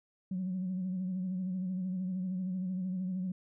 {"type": "tone with vibrato", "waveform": "sine", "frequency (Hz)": 185, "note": "F#3", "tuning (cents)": 0, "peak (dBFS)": -31, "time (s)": [0.31, 3.32], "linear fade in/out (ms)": 5, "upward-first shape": "sine", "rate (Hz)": 13, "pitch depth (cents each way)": 49, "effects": ["tanh soft clip ceiling -28 dBFS"]}